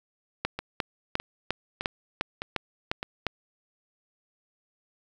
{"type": "two click trains", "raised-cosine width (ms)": 0.3, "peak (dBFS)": [-10, -16], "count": [9, 5], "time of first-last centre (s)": [[0.45, 3.267], [0.59, 3.029]], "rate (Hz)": [2.84, 1.64], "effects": ["8-bit"]}